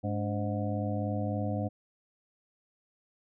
harmonic tone with a mistuned harmonic, 103.83 Hz, G#2, in tune, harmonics 1 / 2 / 3 / 5 / 6 / 7, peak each -32 / -35 / -37 / -39 / -40 / -40 dBFS, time 0.03-1.69 s, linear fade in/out 20 ms, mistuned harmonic 3, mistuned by -120 cents, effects none

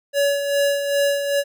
square tone with tremolo, 566 Hz, C#5, 36 cents sharp, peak -16 dBFS, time 0.13-1.44 s, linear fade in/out 50 ms, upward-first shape sine, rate 2.5 Hz, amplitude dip 55%, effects none

